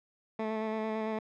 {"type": "tone with vibrato", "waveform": "15% pulse", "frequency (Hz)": 218.7, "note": "A3", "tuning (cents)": -10, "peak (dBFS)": -25, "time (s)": [0.39, 1.19], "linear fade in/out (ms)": 5, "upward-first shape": "square", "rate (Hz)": 8.9, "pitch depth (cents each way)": 14, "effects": ["low-pass 2000 Hz 12 dB/octave"]}